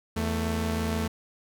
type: tone pair together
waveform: sawtooth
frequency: 82.64 / 221.9 Hz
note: E2 / A3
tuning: +5 / +15 cents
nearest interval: octave + perfect fourth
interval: 1710 cents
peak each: -25 dBFS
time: 0.16-1.08 s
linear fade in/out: 10 ms
effects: none